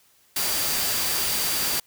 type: tone in noise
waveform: sine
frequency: 4699 Hz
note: D8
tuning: in tune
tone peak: -32 dBFS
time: 0.36-1.8 s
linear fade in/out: 5 ms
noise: white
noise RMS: -25 dBFS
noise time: 0.36-1.8 s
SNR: -10 dB
effects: white hiss -60 dBFS RMS until 1.86 s